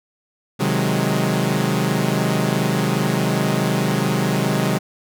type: chord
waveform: sawtooth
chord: Ab dominant seventh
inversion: first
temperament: equal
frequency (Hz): 130.81 / 155.56 / 185 / 207.7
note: C3 / Eb3 / Gb3 / Ab3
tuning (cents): 0 / 0 / 0 / 0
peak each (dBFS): -19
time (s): 0.59-4.79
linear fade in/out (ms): 20
effects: none